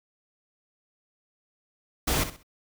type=noise with echo; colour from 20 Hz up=pink; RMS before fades=-25 dBFS; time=2.07-2.24 s; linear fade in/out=10 ms; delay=64 ms; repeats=3; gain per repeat=-11 dB; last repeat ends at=2.432 s; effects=none